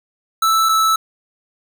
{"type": "tone pair in turn", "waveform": "square", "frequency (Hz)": [1318.5, 1311.7], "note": ["E6", "E6"], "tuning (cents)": [0, -9], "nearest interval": "unison", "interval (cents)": 9, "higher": "first", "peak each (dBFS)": -13, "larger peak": "neither", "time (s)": [[0.42, 0.69], [0.69, 0.96]], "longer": "neither", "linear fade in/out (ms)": 5, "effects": []}